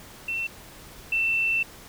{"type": "tone pair in turn", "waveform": "sine", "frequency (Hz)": [2695, 2678], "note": ["E7", "E7"], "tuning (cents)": [38, 27], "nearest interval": "unison", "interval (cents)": 11, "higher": "first", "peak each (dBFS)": [-26, -21], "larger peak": "second", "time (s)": [[0.28, 0.47], [1.12, 1.63]], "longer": "second", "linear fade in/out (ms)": 5, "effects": ["pink hiss -46 dBFS RMS until 1.88 s"]}